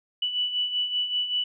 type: beating tone pair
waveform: sine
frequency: 2960 / 2965.2 Hz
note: F#7 / F#7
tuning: 0 / +3 cents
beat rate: 5.2 Hz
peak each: -32 / -25 dBFS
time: 0.22-1.44 s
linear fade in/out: 5 ms
effects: none